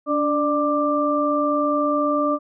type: tone cluster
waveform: sine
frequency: 290.2 / 595 / 1181 Hz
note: D4 / D5 / D6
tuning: -21 / +22 / +9 cents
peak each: -22 dBFS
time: 0.06-2.39 s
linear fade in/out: 50 ms
effects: none